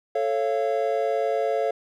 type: chord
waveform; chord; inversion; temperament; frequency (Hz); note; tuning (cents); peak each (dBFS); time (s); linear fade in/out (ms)
triangle; A augmented; none; just; 440 / 550 / 687.5; A4 / C#5 / E#5; 0 / -14 / -27; -24; 0.15-1.71; 5
effects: none